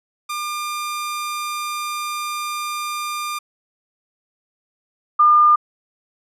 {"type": "tone pair in turn", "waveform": ["sawtooth", "sine"], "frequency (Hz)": [1200, 1206.2], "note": ["D6", "D6"], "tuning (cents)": [37, 46], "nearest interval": "unison", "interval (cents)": 9, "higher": "second", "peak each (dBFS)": [-20, -9], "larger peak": "second", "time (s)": [[0.29, 3.39], [5.19, 5.56]], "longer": "first", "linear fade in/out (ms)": 10, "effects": ["resampled to 32000 Hz"]}